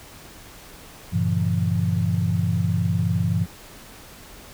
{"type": "chord", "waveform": "sine", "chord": "G diminished seventh", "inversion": "none", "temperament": "just", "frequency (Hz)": [98, 117.6, 141.12, 169.34], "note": ["G2", "Bb2", "Db3", "Fb3"], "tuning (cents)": [0, 16, 31, 47], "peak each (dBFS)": [-23, -26, -29, -23], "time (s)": [1.12, 3.46], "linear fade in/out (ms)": 20, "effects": ["pink hiss -44 dBFS RMS until 4.53 s"]}